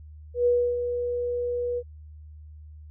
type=tone with ADSR envelope; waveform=sine; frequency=485.7 Hz; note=B4; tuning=29 cents flat; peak=-17 dBFS; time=0.34-1.83 s; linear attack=120 ms; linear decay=300 ms; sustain=-8 dB; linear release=51 ms; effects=added 76 Hz sine -42 dBFS peak until 2.9 s